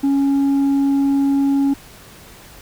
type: tone with tanh clipping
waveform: sine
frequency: 277.2 Hz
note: C#4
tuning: in tune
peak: -14 dBFS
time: 0.03-1.74 s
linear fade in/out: 10 ms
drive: 3 dB
effects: pink hiss -42 dBFS RMS until 2.61 s